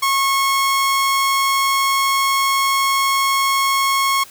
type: tone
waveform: sawtooth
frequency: 1092 Hz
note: C#6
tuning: 26 cents flat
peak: -11 dBFS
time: 0.02-4.24 s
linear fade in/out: 10 ms
effects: white hiss -42 dBFS RMS until 4.3 s